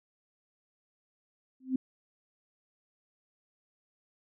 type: tone with exponential growth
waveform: sine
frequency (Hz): 260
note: C4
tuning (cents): -11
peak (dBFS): -22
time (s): 1.6-1.76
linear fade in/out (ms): 5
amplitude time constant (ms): 34
effects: none